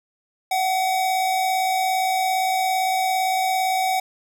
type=tone pair together; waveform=square; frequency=695.4 / 753 Hz; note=F5 / F#5; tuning=-8 / +30 cents; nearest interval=minor second; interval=138 cents; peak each=-32 / -20 dBFS; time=0.51-4 s; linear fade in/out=5 ms; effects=none